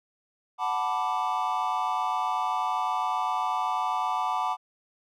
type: chord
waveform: triangle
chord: B minor seventh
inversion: second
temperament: equal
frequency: 740 / 880 / 987.8 / 1174.7 Hz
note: F#5 / A5 / B5 / D6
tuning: 0 / 0 / 0 / 0 cents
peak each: -29 dBFS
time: 0.58-4.57 s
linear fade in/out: 50 ms
effects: none